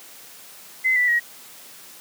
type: tone with pitch steps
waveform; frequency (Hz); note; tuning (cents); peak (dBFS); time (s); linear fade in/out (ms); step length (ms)
sine; 2049 / 1972.4 / 1898.6; C7 / B6 / A#6; -37 / -3 / +31; -16; 0.84-1.2; 20; 120
effects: white hiss -44 dBFS RMS until 2 s + high-pass 150 Hz 12 dB/octave